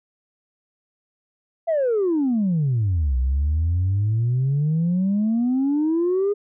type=exponential two-way sweep; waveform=sine; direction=down then up; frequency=687 to 61.74 to 416.1 Hz; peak=-16 dBFS; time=1.67-6.34 s; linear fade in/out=20 ms; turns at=3.17 s; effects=tanh soft clip ceiling -15 dBFS

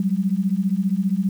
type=beating tone pair; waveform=sine; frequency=185 / 200 Hz; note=F#3 / G3; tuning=0 / +35 cents; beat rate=15 Hz; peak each=-21 dBFS; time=0-1.29 s; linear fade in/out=2 ms; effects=8-bit

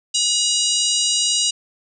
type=harmonic tone with a mistuned harmonic; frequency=962 Hz; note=B5; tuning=46 cents flat; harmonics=3 / 4 / 5 / 6 / 7 / 8 / 9; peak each=-22 / -23 / -24 / -25 / -25 / -26 / -27 dBFS; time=0.14-1.51 s; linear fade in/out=10 ms; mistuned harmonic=8; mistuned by=-24 cents; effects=none

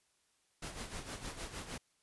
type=noise with tremolo; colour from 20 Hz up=pink; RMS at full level=-42 dBFS; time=0.62-1.78 s; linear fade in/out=5 ms; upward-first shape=sine; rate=6.5 Hz; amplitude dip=65%; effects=white hiss -75 dBFS RMS until 2.02 s + resampled to 24000 Hz

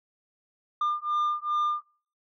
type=beating tone pair; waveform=sine; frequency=1201 / 1203.5 Hz; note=D6 / D6; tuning=+38 / +42 cents; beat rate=2.5 Hz; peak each=-26 dBFS; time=0.81-1.82 s; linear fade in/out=5 ms; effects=noise-tail reverb RT60 0.5 s tail -24 dB re dry + tanh soft clip ceiling -22 dBFS

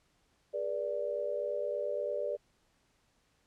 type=chord; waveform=sine; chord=G# diminished; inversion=none; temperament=equal with one note detuned; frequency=415.3 / 484 / 587.3 Hz; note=G#4 / B4 / D5; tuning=0 / -35 / 0 cents; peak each=-39 / -37 / -34 dBFS; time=0.53-2.37 s; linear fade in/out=20 ms; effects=pink hiss -72 dBFS RMS until 3.46 s + low-pass 9000 Hz 12 dB/octave

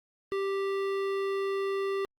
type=tone with hard clipping; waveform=sine; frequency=392 Hz; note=G4; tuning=in tune; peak=-30 dBFS; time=0.32-2.05 s; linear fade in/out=0 ms; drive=15 dB; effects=Opus 48 kbps

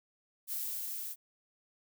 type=noise with level ramp; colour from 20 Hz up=violet; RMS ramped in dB=-36 to -41 dBFS; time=0.47-1.16 s; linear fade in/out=50 ms; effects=none

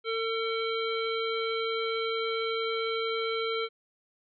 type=harmonic tone with a mistuned harmonic; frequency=451.1 Hz; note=A4; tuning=43 cents sharp; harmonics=1 / 3 / 5 / 7 / 9; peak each=-30 / -35 / -37 / -38 / -40 dBFS; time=0.04-3.69 s; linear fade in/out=50 ms; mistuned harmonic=9; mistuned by=-25 cents; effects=none

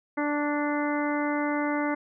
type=harmonic tone with a mistuned harmonic; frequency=293.7 Hz; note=D4; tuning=in tune; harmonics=1 / 2 / 3 / 4 / 5 / 6 / 7; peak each=-27 / -32 / -33 / -36 / -36 / -40 / -36 dBFS; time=0.17-1.95 s; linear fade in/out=10 ms; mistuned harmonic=4; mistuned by=-17 cents; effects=none

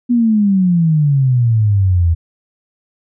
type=exponential sweep; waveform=sine; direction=down; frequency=247 to 81.1 Hz; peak=-9 dBFS; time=0.09-2.15 s; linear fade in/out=20 ms; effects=none

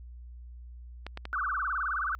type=clicks; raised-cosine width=0.3 ms; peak=-22 dBFS; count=3; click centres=1.066 / 1.174 / 1.254 s
type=tone with vibrato; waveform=sine; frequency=1318 Hz; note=E6; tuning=1 cent flat; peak=-28 dBFS; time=1.33-2.15 s; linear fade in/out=0 ms; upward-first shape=sine; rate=19 Hz; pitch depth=280 cents each way
effects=added 60 Hz sine -43 dBFS peak until 2.19 s

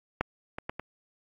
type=clicks; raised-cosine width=0.5 ms; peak=-11 / -20 / -17 / -20 dBFS; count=4; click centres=0.21 / 0.585 / 0.695 / 0.796 s; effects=AAC 32 kbps

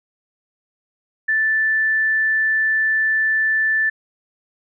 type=tone; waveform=sine; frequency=1760 Hz; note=A6; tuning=in tune; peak=-15 dBFS; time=1.28-3.9 s; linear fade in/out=10 ms; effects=none

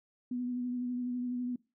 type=tone with vibrato; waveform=sine; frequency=246.9 Hz; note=B3; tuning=in tune; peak=-32 dBFS; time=0.31-1.56 s; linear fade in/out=5 ms; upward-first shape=triangle; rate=12 Hz; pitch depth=28 cents each way; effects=noise-tail reverb RT60 0.3 s tail -22 dB re dry

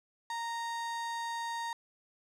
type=tone; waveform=35% pulse; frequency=929 Hz; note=A#5; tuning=6 cents flat; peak=-33 dBFS; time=0.3-1.73 s; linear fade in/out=2 ms; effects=low-pass 8000 Hz 12 dB/octave

